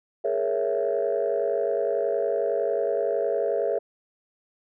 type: chord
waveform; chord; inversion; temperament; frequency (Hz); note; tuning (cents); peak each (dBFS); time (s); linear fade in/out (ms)
sine; A# half-diminished seventh; third; equal with one note detuned; 415.3 / 466.2 / 554.4 / 664.2; G#4 / A#4 / C#5 / E5; 0 / 0 / 0 / +13; -27; 0.24-3.79; 10
effects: tanh soft clip ceiling -15 dBFS